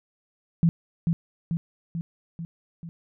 sine tone with echo, 167.1 Hz, E3, 24 cents sharp, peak -15 dBFS, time 0.63-0.69 s, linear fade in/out 0 ms, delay 440 ms, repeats 5, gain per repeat -4 dB, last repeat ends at 2.89 s, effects none

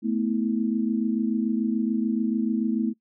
sine chord, A suspended second, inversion none, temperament equal with one note detuned, 220 / 246.9 / 324.3 Hz, A3 / B3 / E4, 0 / 0 / -28 cents, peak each -24 / -27 / -29 dBFS, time 0.02-2.94 s, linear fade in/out 50 ms, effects noise-tail reverb RT60 0.1 s tail -19 dB re dry

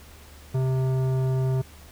sine tone with tanh clipping, 130.81 Hz, C3, in tune, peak -23 dBFS, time 0.54-1.62 s, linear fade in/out 10 ms, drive 14 dB, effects added 74 Hz sine -47 dBFS peak until 1.91 s + pink hiss -50 dBFS RMS until 1.91 s

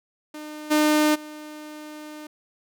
sawtooth tone with level steps, 303.3 Hz, D#4, 44 cents flat, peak -31 / -13 / -33 dBFS, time 0.34-2.27 s, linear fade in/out 5 ms, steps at 0.7 / 1.14 s, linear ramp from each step 20 ms, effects none

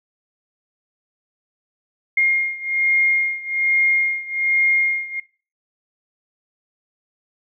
sine beating tone pair, 2130 / 2131.2 Hz, C7 / C7, +30 / +31 cents, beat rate 1.2 Hz, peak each -18 / -20 dBFS, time 2.17-5.2 s, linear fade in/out 5 ms, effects noise-tail reverb RT60 0.4 s tail -21 dB re dry

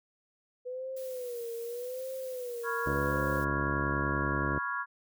sine tone with vibrato, 493.9 Hz, B4, in tune, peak -35 dBFS, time 0.65-3.41 s, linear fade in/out 20 ms, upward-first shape sine, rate 0.84 Hz, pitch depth 110 cents each way
blue noise, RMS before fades -50 dBFS, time 0.96-3.45 s, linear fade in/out 10 ms
sine chord, C# dominant seventh, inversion third, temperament equal, 987.8 / 1108.7 / 1396.9 / 1661.2 Hz, B5 / C#6 / E#6 / G#6, 0 / 0 / 0 / 0 cents, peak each -39 / -36 / -36 / -36 dBFS, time 2.63-4.86 s, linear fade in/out 50 ms
harmonic tone, 70.5 Hz, C#2, 30 cents sharp, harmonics 1 / 2 / 3 / 4 / 5 / 6 / 7 / 8 / 9 / 10, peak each -36 / -35 / -41 / -37 / -38 / -44 / -44 / -44 / -46 / -53 dBFS, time 2.86-4.59 s, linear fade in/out 5 ms
effects none

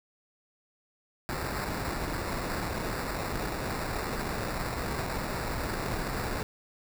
pink noise with sample-and-hold, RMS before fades -33 dBFS, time 1.29-6.43 s, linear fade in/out 0 ms, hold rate 3150 Hz, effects none

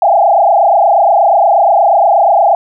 sine tone with frequency modulation, 740 Hz, F#5, in tune, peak -5 dBFS, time 0.02-2.55 s, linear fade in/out 2 ms, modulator 28.4 Hz, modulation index 3.2, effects none

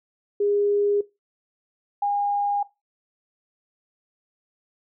sine tone pair in turn, 408.5 / 813.2 Hz, G#4 / G#5, -29 / -37 cents, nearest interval octave, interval 1192 cents, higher second, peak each -19 / -20 dBFS, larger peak first, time 0.4-1.01 / 2.02-2.63 s, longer neither, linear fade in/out 5 ms, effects noise-tail reverb RT60 0.2 s tail -17 dB re dry

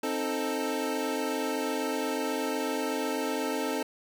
25% pulse chord, A diminished, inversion first, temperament equal with one note detuned, 263 / 311.1 / 440 Hz, C4 / Eb4 / A4, +9 / 0 / 0 cents, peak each -29 / -30 / -29 dBFS, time 0.03-3.83 s, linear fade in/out 5 ms, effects none

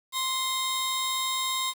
sawtooth tone pair together, 1046.5 / 3729 Hz, C6 / A#7, 0 / 0 cents, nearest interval octave + minor seventh, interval 2200 cents, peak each -26 dBFS, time 0.12-1.74 s, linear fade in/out 50 ms, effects 8-bit

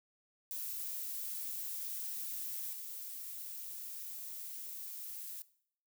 violet noise with level steps, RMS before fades -41 / -45 dBFS, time 0.51-5.42 s, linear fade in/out 0 ms, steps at 2.73 s, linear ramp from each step 5 ms, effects noise-tail reverb RT60 0.6 s tail -18 dB re dry

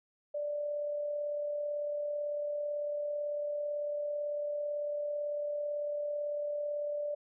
sine tone with amplitude modulation, 587.3 Hz, D5, in tune, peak -31 dBFS, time 0.34-7.15 s, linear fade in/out 10 ms, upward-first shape sine, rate 38 Hz, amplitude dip 30%, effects none

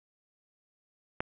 click, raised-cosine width 0.5 ms, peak -15 dBFS, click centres 1.205 s, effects resampled to 8000 Hz + 8-bit

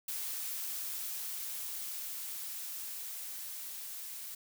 blue noise with level ramp, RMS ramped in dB -38 to -44 dBFS, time 0.08-4.35 s, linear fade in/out 5 ms, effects none

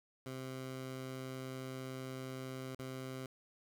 15% pulse tone with dropouts, 130.81 Hz, C3, in tune, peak -36 dBFS, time 0.26-3.26 s, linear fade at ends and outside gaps 2 ms, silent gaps 2.748-2.791 s, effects none

